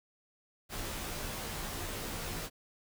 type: noise with comb filter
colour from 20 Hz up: pink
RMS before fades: -39 dBFS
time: 0.69-2.5 s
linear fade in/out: 50 ms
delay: 16 ms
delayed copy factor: -0.7
effects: none